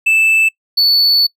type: tone pair in turn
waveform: triangle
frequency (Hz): 2637 / 4458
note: E7 / C#8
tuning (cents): 0 / +9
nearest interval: major sixth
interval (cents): 909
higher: second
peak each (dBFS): -7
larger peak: neither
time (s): 0.06-0.49 / 0.77-1.27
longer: second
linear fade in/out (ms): 10
effects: noise-tail reverb RT60 0.1 s tail -24 dB re dry